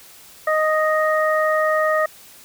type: harmonic tone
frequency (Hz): 622.3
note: D#5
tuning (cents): 0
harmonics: 1 / 2 / 3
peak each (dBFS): -18 / -21 / -23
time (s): 0.47-2.06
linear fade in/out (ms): 5
effects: white hiss -45 dBFS RMS until 2.44 s